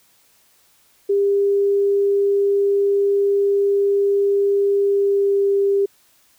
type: tone with pitch glide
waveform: sine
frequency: 400.2 to 397.7 Hz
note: G4 to G4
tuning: +36 to +25 cents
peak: -14 dBFS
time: 1.09-5.86 s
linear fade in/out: 10 ms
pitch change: -11 cents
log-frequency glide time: 4.79-5.48 s
effects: white hiss -57 dBFS RMS until 6.38 s